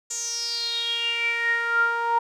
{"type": "tone with band-pass filter sweep", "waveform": "sawtooth", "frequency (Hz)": 467, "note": "A#4", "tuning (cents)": 3, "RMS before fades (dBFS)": -25, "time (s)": [0.1, 2.19], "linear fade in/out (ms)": 10, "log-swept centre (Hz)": [7100, 970], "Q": 9.9, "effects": []}